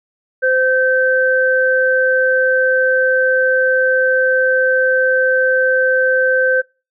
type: tone pair together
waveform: sine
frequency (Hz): 517 / 1549.2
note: C5 / G6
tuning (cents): -21 / -21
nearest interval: octave + perfect fifth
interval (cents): 1900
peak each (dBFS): -14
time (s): 0.42-6.62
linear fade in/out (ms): 20
effects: noise-tail reverb RT60 0.3 s tail -25 dB re dry